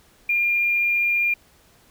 triangle tone with hard clipping, 2405 Hz, D7, 41 cents sharp, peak -18 dBFS, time 0.29-1.34 s, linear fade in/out 5 ms, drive 3 dB, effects pink hiss -56 dBFS RMS until 1.9 s

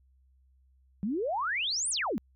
sine exponential two-way sweep, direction up then down, 185 to 9956 to 185 Hz, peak -28 dBFS, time 1.03-2.18 s, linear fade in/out 0 ms, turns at 1.9 s, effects added 65 Hz sine -61 dBFS peak until 2.35 s

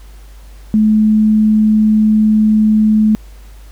sine tone, 215.3 Hz, A3, 37 cents flat, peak -7 dBFS, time 0.74-3.15 s, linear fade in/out 0 ms, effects added 50 Hz sine -33 dBFS peak until 3.71 s + pink hiss -47 dBFS RMS until 3.71 s

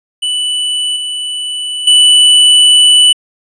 square tone with level steps, 2976 Hz, F#7, 9 cents sharp, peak -13 / -17 / -4 dBFS, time 0.22-3.13 s, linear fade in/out 10 ms, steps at 0.96 / 1.87 s, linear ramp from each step 5 ms, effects resampled to 22050 Hz

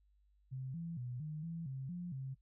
sine tone with pitch steps, 131 / 167.6 / 123.5 / 153.3 / 166.2 / 133.3 / 176.2 / 133.3 Hz, C3 / E3 / B2 / D#3 / E3 / C3 / F3 / C3, +2 / +29 / 0 / -25 / +15 / +33 / +16 / +33 cents, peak -40 dBFS, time 0.51-2.35 s, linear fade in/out 20 ms, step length 230 ms, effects noise-tail reverb RT60 0.1 s tail -23 dB re dry + added 50 Hz sine -68 dBFS peak until 2.41 s

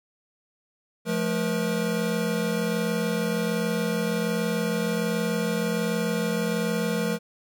square tone cluster, 174.8 / 216.1 / 477.8 Hz, F3 / A3 / A#4, +2 / -31 / +43 cents, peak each -29 dBFS, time 1.05-7.19 s, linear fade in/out 50 ms, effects none

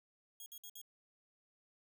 5% pulse tone bursts, 3300 Hz, G#7, 12 cents flat, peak -40 dBFS, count 4, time 0.4-0.815 s, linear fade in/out 2 ms, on 61 ms, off 57 ms, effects none

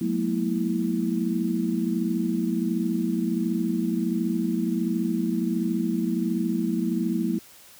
sine tone cluster, 182.9 / 216.2 / 237.6 / 326.9 Hz, F#3 / A3 / A#3 / E4, -20 / -30 / +33 / -14 cents, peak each -28 dBFS, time 0.01-7.39 s, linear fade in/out 5 ms, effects white hiss -50 dBFS RMS until 7.79 s

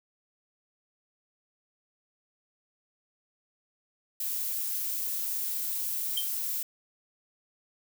violet noise, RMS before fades -32 dBFS, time 4.2-6.63 s, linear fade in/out 5 ms
sine tone with exponential decay, 3153 Hz, G7, 9 cents sharp, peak -25 dBFS, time 6.17-6.3 s, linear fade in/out 5 ms, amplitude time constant 27 ms
effects none

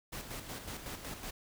pink noise with tremolo, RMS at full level -42 dBFS, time 0.12-1.31 s, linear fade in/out 10 ms, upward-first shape square, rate 5.4 Hz, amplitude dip 50%, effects none

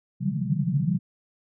pink band-pass noise, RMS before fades -25 dBFS, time 0.2-0.99 s, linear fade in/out 20 ms, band 130 to 200 Hz, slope 96 dB/octave, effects none

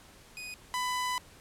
sawtooth tone pair in turn, 2489 / 998.7 Hz, D#7 / B5, 0 / +19 cents, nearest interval octave + major third, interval 1581 cents, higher first, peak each -36 / -26 dBFS, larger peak second, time 0.37-0.54 / 0.74-1.18 s, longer second, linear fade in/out 0 ms, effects pink hiss -55 dBFS RMS until 1.4 s + low-pass 12000 Hz 12 dB/octave

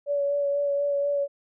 sine tone with vibrato, 569 Hz, C#5, 45 cents sharp, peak -22 dBFS, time 0.06-1.28 s, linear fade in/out 50 ms, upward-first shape sine, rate 4.1 Hz, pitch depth 17 cents each way, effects none

